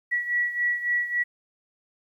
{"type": "beating tone pair", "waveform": "sine", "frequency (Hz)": [1935, 1938.6], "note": ["B6", "B6"], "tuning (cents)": [-36, -33], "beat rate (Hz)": 3.6, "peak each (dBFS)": [-24, -29], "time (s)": [0.11, 1.24], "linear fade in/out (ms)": 20, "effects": ["10-bit"]}